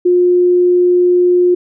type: tone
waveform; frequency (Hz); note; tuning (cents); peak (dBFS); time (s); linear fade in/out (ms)
sine; 356.8; F4; +37; -7; 0.05-1.55; 10
effects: none